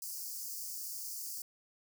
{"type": "high-pass noise", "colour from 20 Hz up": "white", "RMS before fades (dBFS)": -42, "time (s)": [0.02, 1.42], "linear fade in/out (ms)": 2, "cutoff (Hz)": 4600, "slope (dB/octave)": 96, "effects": []}